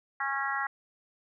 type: harmonic tone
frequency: 274.5 Hz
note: C#4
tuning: 17 cents flat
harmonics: 3 / 4 / 5 / 6 / 7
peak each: -35 / -35 / -35 / -35 / -35 dBFS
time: 0.2-0.67 s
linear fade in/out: 5 ms
effects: none